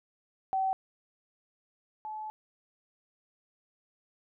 sine tone pair in turn, 765 / 861.3 Hz, G5 / A5, -42 / -37 cents, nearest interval major second, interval 205 cents, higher second, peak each -26 / -36 dBFS, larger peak first, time 0.53-0.73 / 2.05-2.3 s, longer second, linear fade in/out 0 ms, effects none

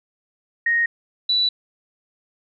sine tone pair in turn, 1866 / 3954 Hz, A#6 / B7, +1 / +1 cents, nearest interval octave + minor second, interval 1300 cents, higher second, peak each -16 dBFS, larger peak neither, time 0.66-0.86 / 1.29-1.49 s, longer neither, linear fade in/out 5 ms, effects none

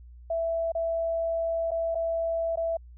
sine tone with dropouts, 662 Hz, E5, 7 cents sharp, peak -25 dBFS, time 0.3-2.77 s, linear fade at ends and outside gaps 5 ms, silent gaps 0.72-0.75 / 1.708-1.715 / 1.947-1.953 / 2.558-2.572 s, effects added 60 Hz sine -45 dBFS peak until 2.97 s

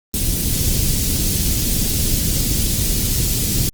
pink band-stop noise, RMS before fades -18 dBFS, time 0.14-3.69 s, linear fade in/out 0 ms, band 230 to 4900 Hz, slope 12 dB/octave, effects Opus 24 kbps

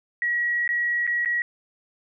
sine tone with dropouts, 1914 Hz, A#6, 45 cents sharp, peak -21 dBFS, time 0.22-1.42 s, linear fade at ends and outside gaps 1 ms, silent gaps 0.677-0.69 / 1.067-1.075 / 1.249-1.258 s, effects none

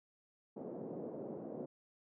white band-pass noise, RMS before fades -45 dBFS, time 0.56-1.66 s, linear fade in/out 10 ms, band 170 to 520 Hz, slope 24 dB/octave, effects none

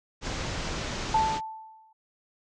pink low-pass noise, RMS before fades -33 dBFS, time 0.21-1.41 s, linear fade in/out 50 ms, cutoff 7100 Hz, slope 48 dB/octave
sine tone with exponential decay, 880 Hz, A5, in tune, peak -18 dBFS, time 1.14-1.93 s, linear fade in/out 5 ms, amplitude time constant 170 ms
effects none

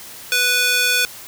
square tone with high-pass filter, 493.9 Hz, B4, in tune, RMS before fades -17 dBFS, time 0.32-1.05 s, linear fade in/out 0 ms, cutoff 2000 Hz, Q 1.1, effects white hiss -37 dBFS RMS until 1.27 s

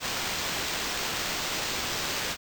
white noise with sample-and-hold, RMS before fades -31 dBFS, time 0-2.37 s, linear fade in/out 50 ms, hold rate 11025 Hz, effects none

